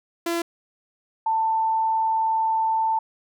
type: tone pair in turn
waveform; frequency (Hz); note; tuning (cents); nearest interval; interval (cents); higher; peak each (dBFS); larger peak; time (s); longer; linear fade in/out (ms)
sawtooth / sine; 338.9 / 889.5; E4 / A5; +48 / +19; octave + perfect fourth; 1671; second; -19; neither; 0.26-0.42 / 1.26-2.99; second; 5
effects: none